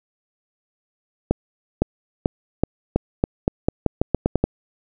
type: accelerating click train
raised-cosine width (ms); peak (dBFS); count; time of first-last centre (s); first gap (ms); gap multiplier
2; -3; 14; 1.31-4.44; 510; 0.86
effects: none